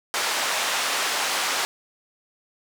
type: band-pass noise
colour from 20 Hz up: pink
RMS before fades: -25 dBFS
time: 0.14-1.65 s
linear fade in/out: 0 ms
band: 790 to 8300 Hz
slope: 12 dB/octave
effects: none